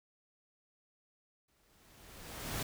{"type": "noise with exponential growth", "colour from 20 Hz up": "pink", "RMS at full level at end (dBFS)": -36, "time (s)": [1.48, 2.63], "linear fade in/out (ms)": 5, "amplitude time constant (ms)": 250, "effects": []}